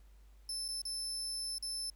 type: tone with dropouts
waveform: 30% pulse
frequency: 5274 Hz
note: E8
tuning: in tune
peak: -33 dBFS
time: 0.49-1.9 s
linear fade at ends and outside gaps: 2 ms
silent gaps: 0.681-0.686 / 0.818-0.852 / 1.583-1.625 s
effects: added 50 Hz sine -56 dBFS peak until 1.95 s + pink hiss -72 dBFS RMS until 1.95 s